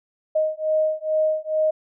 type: beating tone pair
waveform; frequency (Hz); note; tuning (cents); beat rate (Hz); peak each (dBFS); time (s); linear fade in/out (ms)
sine; 622.3 / 624.6; D#5 / D#5; 0 / +7; 2.3; -22; 0.35-1.71; 10
effects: none